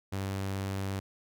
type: tone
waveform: sawtooth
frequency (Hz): 97.2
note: G2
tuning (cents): -14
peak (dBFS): -28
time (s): 0.12-1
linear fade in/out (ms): 10
effects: none